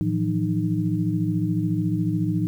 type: tone cluster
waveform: sine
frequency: 111.1 / 163 / 177 / 307.4 Hz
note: A2 / E3 / F3 / D#4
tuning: +17 / -19 / +23 / -21 cents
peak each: -26 dBFS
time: 0.01-2.47 s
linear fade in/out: 0 ms
effects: 9-bit